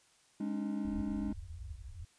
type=chord; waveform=triangle; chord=Ab suspended fourth; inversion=none; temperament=equal with one note detuned; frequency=207.7 / 277.2 / 303.8 Hz; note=Ab3 / Db4 / Eb4; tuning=0 / 0 / -41 cents; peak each=-34 / -38 / -38 dBFS; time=0.4-1.33 s; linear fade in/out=5 ms
type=low-pass noise; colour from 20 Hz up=white; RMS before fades=-45 dBFS; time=0.85-2.05 s; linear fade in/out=2 ms; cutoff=100 Hz; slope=96 dB/octave
effects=white hiss -67 dBFS RMS until 2.18 s + resampled to 22050 Hz